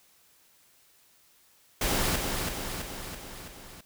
pink noise with echo, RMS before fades -27 dBFS, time 1.81-2.16 s, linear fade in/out 5 ms, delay 330 ms, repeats 5, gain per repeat -4 dB, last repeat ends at 3.81 s, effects white hiss -62 dBFS RMS until 3.85 s

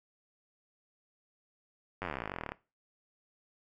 slowing click train, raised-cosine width 0.5 ms, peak -21 dBFS, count 29, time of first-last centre 2.02-2.52 s, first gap 10 ms, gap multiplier 1.04, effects noise-tail reverb RT60 0.3 s tail -20 dB re dry

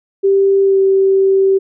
sine tone with pitch glide, 392 to 386.8 Hz, G4 to G4, 0 to -23 cents, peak -8 dBFS, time 0.23-1.59 s, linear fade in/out 20 ms, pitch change -23 cents, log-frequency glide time 0.63-0.79 s, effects none

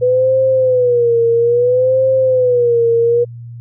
sine tone with vibrato, 493.9 Hz, B4, in tune, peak -9 dBFS, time 0.01-3.25 s, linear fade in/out 20 ms, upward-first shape sine, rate 0.6 Hz, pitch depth 110 cents each way, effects added 118 Hz sine -28 dBFS peak until 3.6 s

